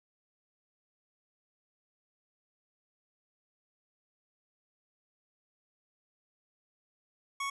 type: tone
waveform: 25% pulse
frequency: 1108.7 Hz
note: C#6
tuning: in tune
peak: -29 dBFS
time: 7.4-7.5 s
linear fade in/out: 5 ms
effects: resampled to 24000 Hz